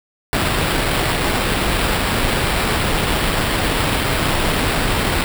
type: noise with sample-and-hold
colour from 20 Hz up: pink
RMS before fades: -18 dBFS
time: 0.33-5.24 s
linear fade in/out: 0 ms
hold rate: 6300 Hz
effects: none